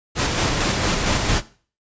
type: noise with tremolo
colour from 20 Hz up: pink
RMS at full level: -19 dBFS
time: 0.15-1.42 s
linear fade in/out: 50 ms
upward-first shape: square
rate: 4.4 Hz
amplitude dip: 30%
effects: noise-tail reverb RT60 0.4 s tail -17 dB re dry + resampled to 16000 Hz